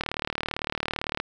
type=click train; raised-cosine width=0.3 ms; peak=-11 dBFS; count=46; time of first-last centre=0.01-1.2 s; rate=37.8 Hz; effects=none